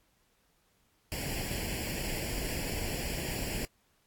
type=noise with comb filter; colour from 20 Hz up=pink; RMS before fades=-35 dBFS; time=1.12-3.65 s; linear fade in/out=0 ms; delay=0.4 ms; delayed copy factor=+0.8; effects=pink hiss -71 dBFS RMS until 4.06 s + AAC 64 kbps